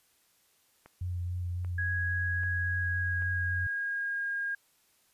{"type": "click train", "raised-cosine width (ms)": 0.5, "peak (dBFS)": -35, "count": 4, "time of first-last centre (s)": [0.86, 3.222], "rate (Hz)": 1.27}
{"type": "tone with vibrato", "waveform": "sine", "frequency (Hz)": 88.7, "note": "F2", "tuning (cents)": 27, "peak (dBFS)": -31, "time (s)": [1.01, 3.67], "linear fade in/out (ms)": 5, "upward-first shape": "sine", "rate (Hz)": 3.6, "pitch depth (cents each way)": 18}
{"type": "tone with pitch glide", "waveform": "sine", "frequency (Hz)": [1658, 1622.9], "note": ["G#6", "G#6"], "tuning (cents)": [-3, -40], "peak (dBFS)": -30, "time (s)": [1.78, 4.55], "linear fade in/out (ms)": 5, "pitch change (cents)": -37, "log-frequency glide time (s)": [2.56, 4.29]}
{"effects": ["white hiss -68 dBFS RMS until 5.13 s", "resampled to 32000 Hz"]}